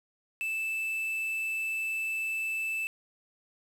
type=tone with quantisation; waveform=triangle; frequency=2637 Hz; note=E7; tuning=in tune; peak=-28 dBFS; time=0.41-2.87 s; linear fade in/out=0 ms; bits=8; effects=none